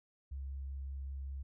sine tone with vibrato, 68 Hz, C#2, 33 cents flat, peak -39 dBFS, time 0.31-1.43 s, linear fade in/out 10 ms, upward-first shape sine, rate 5.2 Hz, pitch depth 9 cents each way, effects none

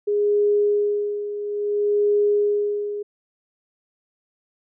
sine tone with tremolo, 412.8 Hz, G#4, 10 cents flat, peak -15 dBFS, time 0.07-3.03 s, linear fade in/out 10 ms, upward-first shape sine, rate 0.59 Hz, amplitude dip 70%, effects none

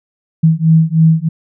sine beating tone pair, 159.6 / 162.8 Hz, D#3 / E3, +44 / -21 cents, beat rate 3.2 Hz, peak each -10 dBFS, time 0.43-1.29 s, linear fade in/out 10 ms, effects none

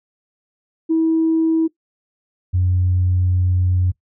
sine tone pair in turn, 323.6 / 90.81 Hz, E4 / F#2, -32 / -32 cents, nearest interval octave + minor seventh, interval 2200 cents, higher first, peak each -12 / -13 dBFS, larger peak first, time 0.89-1.68 / 2.53-3.92 s, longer second, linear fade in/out 20 ms, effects noise-tail reverb RT60 0.1 s tail -19 dB re dry + tanh soft clip ceiling -9 dBFS

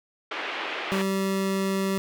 white band-pass noise, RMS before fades -32 dBFS, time 0.31-1.02 s, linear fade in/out 5 ms, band 320 to 2900 Hz, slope 24 dB/octave
25% pulse tone, 193.4 Hz, G3, 23 cents flat, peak -20 dBFS, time 0.92-1.98 s, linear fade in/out 0 ms
effects none

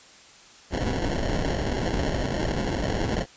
pink noise with sample-and-hold, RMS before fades -26 dBFS, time 0.7-3.26 s, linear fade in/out 50 ms, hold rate 1225 Hz, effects white hiss -50 dBFS RMS until 3.36 s + resampled to 16000 Hz

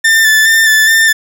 40% pulse tone with vibrato, 1773 Hz, A6, 13 cents sharp, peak -5 dBFS, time 0.04-1.13 s, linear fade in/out 10 ms, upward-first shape square, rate 2.4 Hz, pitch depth 22 cents each way, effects none

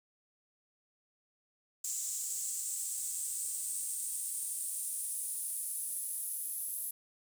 pink noise with high-pass filter sweep, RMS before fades -38 dBFS, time 1.84-6.91 s, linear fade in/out 5 ms, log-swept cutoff 7300 to 11000 Hz, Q 5, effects none

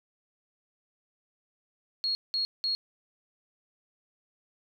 sine tone bursts, 4300 Hz, C8, 47 cents sharp, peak -26 dBFS, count 3, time 2.04-2.75 s, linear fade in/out 0 ms, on 110 ms, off 190 ms, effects none

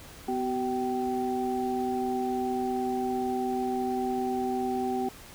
sine tone cluster, 250.6 / 380.1 / 773 Hz, B3 / F#4 / G5, +25 / +47 / -24 cents, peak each -31 dBFS, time 0.28-5.09 s, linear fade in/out 5 ms, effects pink hiss -48 dBFS RMS until 5.34 s

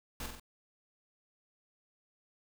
pink noise with echo, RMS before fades -40 dBFS, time 0.2-0.26 s, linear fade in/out 2 ms, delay 46 ms, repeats 3, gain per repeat -4 dB, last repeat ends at 0.398 s, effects none

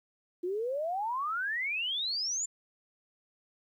sine exponential sweep, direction up, 343.5 to 7270 Hz, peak -30 dBFS, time 0.43-2.46 s, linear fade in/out 10 ms, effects 11-bit

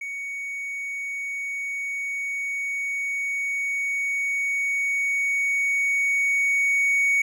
triangle tone with level ramp, 2235 Hz, C#7, 14 cents sharp, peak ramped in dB -28 to -16 dBFS, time 0.01-7.22 s, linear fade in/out 5 ms, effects none

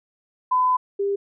sine tone pair in turn, 1009 / 399.4 Hz, B5 / G4, +37 / +32 cents, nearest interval octave + major third, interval 1605 cents, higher first, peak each -16 / -20 dBFS, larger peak first, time 0.51-0.77 / 0.99-1.16 s, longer first, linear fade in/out 10 ms, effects none

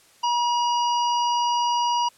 harmonic tone, 959 Hz, A#5, 49 cents sharp, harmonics 1 / 3 / 5 / 6, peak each -20 / -30 / -34 / -36 dBFS, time 0.23-2.09 s, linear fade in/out 10 ms, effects white hiss -55 dBFS RMS until 2.17 s + low-pass 10000 Hz 12 dB/octave

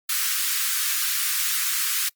white high-pass noise, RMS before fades -24 dBFS, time 0.09-2.09 s, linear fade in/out 5 ms, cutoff 1200 Hz, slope 48 dB/octave, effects noise-tail reverb RT60 0.1 s tail -23 dB re dry + Opus 32 kbps

